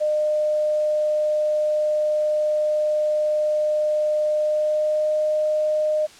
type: tone with pitch glide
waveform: sine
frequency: 607 to 612.3 Hz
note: D#5 to D#5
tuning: -43 to -28 cents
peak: -18 dBFS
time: 0-6.07 s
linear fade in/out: 20 ms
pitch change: +15 cents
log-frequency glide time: 4.35-5.11 s
effects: white hiss -46 dBFS RMS until 6.19 s + low-pass 7000 Hz 12 dB/octave